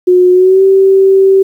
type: tone with pitch glide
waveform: sine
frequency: 362.3 to 386.1 Hz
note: F#4 to G4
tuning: -36 to -26 cents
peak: -3 dBFS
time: 0.07-1.43 s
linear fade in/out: 10 ms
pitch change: +110 cents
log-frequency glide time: 0.32-0.63 s
effects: 7-bit